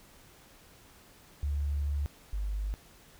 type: tone pair in turn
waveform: sine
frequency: 72 / 50.53 Hz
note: D2 / G#1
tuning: -34 / -47 cents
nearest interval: tritone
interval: 613 cents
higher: first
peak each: -28 / -30 dBFS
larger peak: first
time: 1.43-2.06 / 2.33-2.74 s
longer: first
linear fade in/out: 0 ms
effects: pink hiss -57 dBFS RMS until 3.19 s